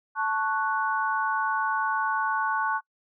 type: chord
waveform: sine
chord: F# minor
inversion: first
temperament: equal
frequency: 880 / 1108.7 / 1480 Hz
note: A5 / C#6 / F#6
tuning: 0 / 0 / 0 cents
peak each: -28 dBFS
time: 0.15-2.81 s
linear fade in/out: 50 ms
effects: noise-tail reverb RT60 0.1 s tail -25 dB re dry